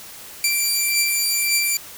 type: beating tone pair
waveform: 10% pulse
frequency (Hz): 2349 / 2350.8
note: D7 / D7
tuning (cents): 0 / +1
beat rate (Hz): 1.8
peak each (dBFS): -15 / -10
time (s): 0.44-1.77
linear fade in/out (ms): 2
effects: white hiss -39 dBFS RMS until 1.97 s